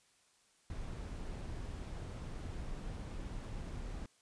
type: noise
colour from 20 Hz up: brown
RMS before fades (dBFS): -43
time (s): 0.7-4.06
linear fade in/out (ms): 2
effects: white hiss -70 dBFS RMS until 4.21 s + resampled to 22050 Hz